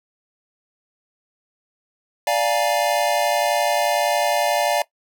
square chord, Bb dominant seventh, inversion first, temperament equal, 587.3 / 698.5 / 830.6 / 932.3 Hz, D5 / F5 / Ab5 / Bb5, 0 / 0 / 0 / 0 cents, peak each -22 / -23 / -25 / -28 dBFS, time 2.27-4.82 s, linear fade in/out 2 ms, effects noise-tail reverb RT60 0.1 s tail -18 dB re dry

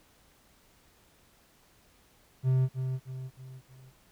triangle tone with echo, 130 Hz, C3, 11 cents flat, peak -20 dBFS, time 2.43-2.69 s, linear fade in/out 50 ms, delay 310 ms, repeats 4, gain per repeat -7 dB, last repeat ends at 3.93 s, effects pink hiss -63 dBFS RMS until 4.11 s

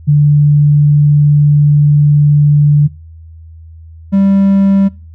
sine / triangle tone pair in turn, 146.83 / 195.99 Hz, D3 / G3, 0 / 0 cents, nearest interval perfect fourth, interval 500 cents, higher second, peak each -4 dBFS, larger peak neither, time 0.07-2.88 / 4.12-4.89 s, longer first, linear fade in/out 20 ms, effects noise-tail reverb RT60 0.4 s tail -25 dB re dry + added 81 Hz sine -31 dBFS peak until 5.14 s

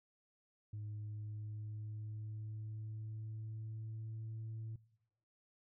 sine tone with pitch glide, 105.6 to 111.23 Hz, G#2 to A2, +29 to +19 cents, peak -40 dBFS, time 0.73-4.76 s, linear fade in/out 5 ms, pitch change +90 cents, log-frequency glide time 0.96-4.41 s, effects noise-tail reverb RT60 1.0 s tail -23 dB re dry + tanh soft clip ceiling -40 dBFS

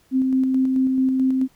sine tone with tremolo, 261.6 Hz, C4, in tune, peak -15 dBFS, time 0.11-1.48 s, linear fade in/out 50 ms, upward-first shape square, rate 4.6 Hz, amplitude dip 25%, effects pink hiss -59 dBFS RMS until 1.55 s

